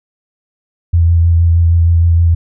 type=tone with vibrato; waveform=sine; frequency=84.3 Hz; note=E2; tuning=39 cents sharp; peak=-6 dBFS; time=0.93-2.35 s; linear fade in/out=10 ms; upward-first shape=sine; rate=6.4 Hz; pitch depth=21 cents each way; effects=none